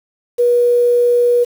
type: tone with quantisation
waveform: sine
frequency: 483.2 Hz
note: B4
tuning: 38 cents flat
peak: -9 dBFS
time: 0.38-1.45 s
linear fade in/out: 20 ms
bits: 6
effects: none